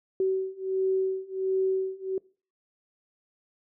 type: beating tone pair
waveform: sine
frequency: 379.2 / 380.6 Hz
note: F#4 / F#4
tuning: +43 / +49 cents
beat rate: 1.4 Hz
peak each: -28 / -27 dBFS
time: 0.2-2.18 s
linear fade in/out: 2 ms
effects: noise-tail reverb RT60 0.4 s tail -24 dB re dry